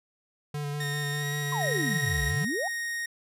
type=tone with vibrato; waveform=square; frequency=145.8 Hz; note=D3; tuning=12 cents flat; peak=-31 dBFS; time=0.54-2.45 s; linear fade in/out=5 ms; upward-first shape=square; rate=5.1 Hz; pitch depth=16 cents each way
type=tone with pitch glide; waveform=sawtooth; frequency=1847 to 1890.2 Hz; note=A#6 to A#6; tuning=-16 to +24 cents; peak=-29 dBFS; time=0.8-2.31 s; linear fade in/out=5 ms; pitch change=+40 cents; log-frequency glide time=1.18-1.25 s
type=exponential two-way sweep; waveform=sine; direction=down then up; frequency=1074 to 55.1 to 839 Hz; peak=-29 dBFS; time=1.52-2.68 s; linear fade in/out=5 ms; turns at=2.24 s
type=tone; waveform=45% pulse; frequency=1864.7 Hz; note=A#6; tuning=in tune; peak=-30 dBFS; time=1.61-3.06 s; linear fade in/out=5 ms
effects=resampled to 32000 Hz